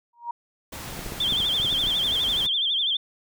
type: tone with exponential growth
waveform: sine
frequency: 946 Hz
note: A#5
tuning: 25 cents sharp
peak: -24 dBFS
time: 0.13-0.31 s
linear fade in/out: 5 ms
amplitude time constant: 37 ms
type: noise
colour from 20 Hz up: pink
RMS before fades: -36 dBFS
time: 0.72-2.47 s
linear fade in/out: 10 ms
type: clicks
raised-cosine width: 3 ms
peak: -22 dBFS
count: 10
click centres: 0.992 / 1.063 / 1.122 / 1.323 / 1.402 / 1.6 / 1.649 / 1.727 / 1.839 / 1.871 s
type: tone with vibrato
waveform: sine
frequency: 3349 Hz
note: G#7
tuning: 14 cents sharp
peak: -21 dBFS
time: 1.2-2.97 s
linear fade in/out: 5 ms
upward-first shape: sine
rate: 12 Hz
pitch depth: 120 cents each way
effects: none